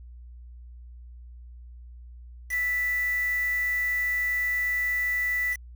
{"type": "tone with quantisation", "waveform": "sine", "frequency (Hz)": 1975.5, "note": "B6", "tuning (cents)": 0, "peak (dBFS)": -24, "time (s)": [2.49, 5.57], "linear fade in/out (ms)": 50, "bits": 6, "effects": ["added 60 Hz sine -42 dBFS peak until 5.75 s"]}